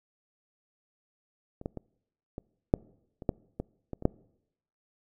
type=clicks; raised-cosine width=2 ms; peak=-29 / -19 / -24 / -24 / -7 / -28 / -12 / -19 / -23 / -27 / -8 dBFS; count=11; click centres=1.614 / 1.659 / 1.773 / 2.381 / 2.739 / 3.222 / 3.292 / 3.6 / 3.933 / 4.024 / 4.054 s; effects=noise-tail reverb RT60 0.8 s tail -25 dB re dry